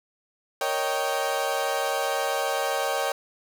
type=chord; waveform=30% pulse; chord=Eb dominant seventh; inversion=second; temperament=equal with one note detuned; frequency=466.2 / 554.4 / 622.3 / 780.8 Hz; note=Bb4 / Db5 / Eb5 / G5; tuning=0 / 0 / 0 / -7 cents; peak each=-30 / -26 / -29 / -26 dBFS; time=0.61-3.12 s; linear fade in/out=2 ms; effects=none